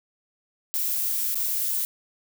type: noise with dropouts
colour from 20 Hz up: violet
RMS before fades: -26 dBFS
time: 0.74-1.85 s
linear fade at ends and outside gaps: 0 ms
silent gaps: 1.345-1.355 s
effects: none